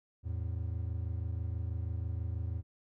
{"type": "tone pair together", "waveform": "triangle", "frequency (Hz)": [82.41, 108.58], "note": ["E2", "A2"], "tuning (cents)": [0, -22], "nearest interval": "perfect fourth", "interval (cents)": 478, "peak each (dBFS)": [-33, -36], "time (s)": [0.23, 2.63], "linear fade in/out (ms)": 50, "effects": []}